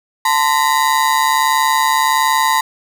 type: ring-modulated tone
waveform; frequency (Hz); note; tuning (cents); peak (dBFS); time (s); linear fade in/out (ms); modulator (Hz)
35% pulse; 960; B5; -49; -7; 0.25-2.61; 5; 70.7
effects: none